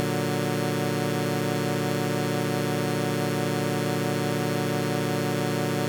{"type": "chord", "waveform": "15% pulse", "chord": "Bb augmented", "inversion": "none", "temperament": "equal", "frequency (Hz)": [116.54, 146.83, 185], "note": ["Bb2", "D3", "F#3"], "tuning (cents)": [0, 0, 0], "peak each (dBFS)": [-23, -21, -23], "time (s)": [0, 5.88], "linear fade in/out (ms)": 0, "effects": []}